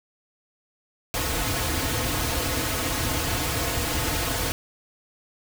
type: noise with comb filter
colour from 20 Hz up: pink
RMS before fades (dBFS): -26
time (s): 1.14-4.52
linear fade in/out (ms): 0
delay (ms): 5.1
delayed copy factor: -0.9
effects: none